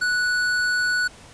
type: tone with hard clipping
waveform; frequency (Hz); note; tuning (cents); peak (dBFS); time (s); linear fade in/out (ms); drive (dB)
sine; 1476; F#6; -5; -21; 0.01-1.08; 10; 11
effects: pink hiss -46 dBFS RMS until 1.33 s + resampled to 22050 Hz